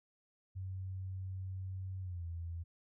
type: tone with pitch glide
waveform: sine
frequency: 94.2 to 84.41 Hz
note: F#2 to E2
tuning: +32 to +42 cents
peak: -39 dBFS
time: 0.55-2.64 s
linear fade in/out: 20 ms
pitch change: -190 cents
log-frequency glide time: 2.01-2.25 s
effects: none